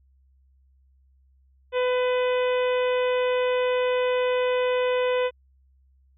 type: harmonic tone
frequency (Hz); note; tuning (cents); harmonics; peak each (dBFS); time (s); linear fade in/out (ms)
501; B4; +25; 1 / 2 / 3 / 4 / 5 / 6 / 7; -21 / -31 / -36 / -36 / -36 / -39 / -42; 1.72-5.31; 50
effects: added 66 Hz sine -57 dBFS peak until 6.17 s